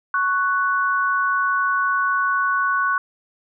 sine tone pair together, 1108.7 / 1484.7 Hz, C#6 / F#6, 0 / +6 cents, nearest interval perfect fourth, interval 506 cents, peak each -20 dBFS, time 0.14-2.98 s, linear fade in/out 2 ms, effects none

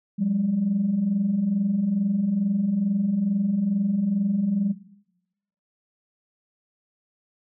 sine tone pair together, 179.7 / 202 Hz, F3 / G#3, +50 / -48 cents, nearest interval major second, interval 202 cents, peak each -25 / -21 dBFS, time 0.18-4.73 s, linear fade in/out 20 ms, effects noise-tail reverb RT60 0.9 s tail -18 dB re dry + tanh soft clip ceiling -14 dBFS

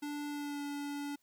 square tone with pitch glide, 292.3 to 287.1 Hz, D4 to D4, -8 to -39 cents, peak -38 dBFS, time 0.02-1.16 s, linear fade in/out 10 ms, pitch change -31 cents, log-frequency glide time 0.28-0.62 s, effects white hiss -75 dBFS RMS until 1.22 s

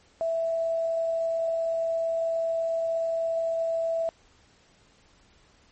sine tone with quantisation, 659.3 Hz, E5, in tune, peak -24 dBFS, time 0.21-4.09 s, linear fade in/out 0 ms, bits 8, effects pink hiss -60 dBFS RMS until 5.71 s + MP3 32 kbps

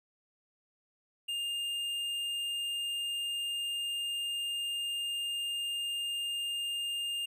sine tone with tanh clipping, 2812 Hz, F7, 11 cents sharp, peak -34 dBFS, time 1.28-7.26 s, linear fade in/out 10 ms, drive 10 dB, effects none

